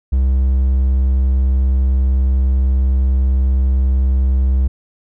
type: tone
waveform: triangle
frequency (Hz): 65.41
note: C2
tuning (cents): 0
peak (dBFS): -9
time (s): 0.12-4.68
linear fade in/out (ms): 10
effects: none